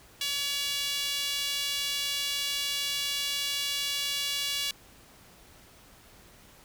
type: tone with high-pass filter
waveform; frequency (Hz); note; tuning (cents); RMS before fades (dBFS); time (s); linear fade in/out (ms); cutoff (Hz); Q
sawtooth; 567; C#5; +39; -31; 0.21-4.71; 2; 3200; 2.2
effects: pink hiss -55 dBFS RMS until 6.64 s